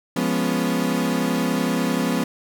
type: chord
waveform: 35% pulse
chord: C# dominant seventh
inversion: first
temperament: equal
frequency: 174.61 / 207.7 / 246.9 / 277.2 Hz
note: E#3 / G#3 / B3 / C#4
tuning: 0 / 0 / 0 / 0 cents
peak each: -24 / -25 / -22 / -25 dBFS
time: 0.16-2.24 s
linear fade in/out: 5 ms
effects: none